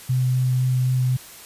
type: tone with vibrato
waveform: sine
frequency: 127.8 Hz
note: C3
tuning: 40 cents flat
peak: -17 dBFS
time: 0.09-1.17 s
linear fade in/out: 10 ms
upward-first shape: sine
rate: 3.9 Hz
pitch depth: 8 cents each way
effects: white hiss -42 dBFS RMS until 1.45 s + resampled to 32000 Hz